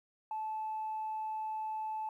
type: tone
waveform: sine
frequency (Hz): 870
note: A5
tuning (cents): -20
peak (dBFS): -34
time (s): 0.31-2.09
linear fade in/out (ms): 2
effects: tanh soft clip ceiling -31 dBFS + 12-bit